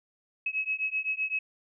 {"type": "beating tone pair", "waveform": "sine", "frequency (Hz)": [2563, 2570.8], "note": ["E7", "E7"], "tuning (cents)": [-49, -44], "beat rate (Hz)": 7.8, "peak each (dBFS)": -31, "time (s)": [0.46, 1.39], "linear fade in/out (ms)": 5, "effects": []}